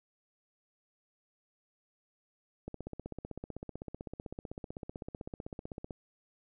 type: click train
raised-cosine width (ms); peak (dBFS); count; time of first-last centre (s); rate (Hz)
2; -27; 52; 2.68-5.908; 15.8
effects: none